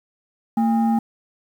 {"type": "tone pair together", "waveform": "sine", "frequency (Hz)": [227, 809], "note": ["A#3", "G#5"], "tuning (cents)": [-46, -46], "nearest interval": "octave + minor seventh", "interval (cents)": 2200, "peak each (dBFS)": [-15, -21], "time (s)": [0.57, 0.99], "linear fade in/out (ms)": 5, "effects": ["tanh soft clip ceiling -12 dBFS", "8-bit"]}